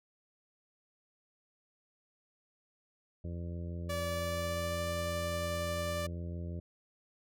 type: harmonic tone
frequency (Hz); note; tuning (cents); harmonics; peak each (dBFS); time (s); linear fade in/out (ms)
85.7; F2; -32; 1 / 2 / 3 / 4 / 5 / 6 / 7; -38 / -43 / -52 / -50 / -55 / -56 / -54; 3.24-6.6; 5
type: tone with pitch glide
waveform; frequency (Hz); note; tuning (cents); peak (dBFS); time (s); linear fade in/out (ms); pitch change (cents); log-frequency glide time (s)
sawtooth; 578 to 588.8; D5 to D5; -28 to +4; -31; 3.89-6.07; 10; +32; 4.01-4.85
effects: none